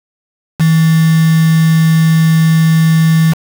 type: tone with quantisation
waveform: sine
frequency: 161.3 Hz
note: E3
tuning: 37 cents flat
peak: -6 dBFS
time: 0.59-3.34 s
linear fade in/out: 20 ms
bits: 3
effects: none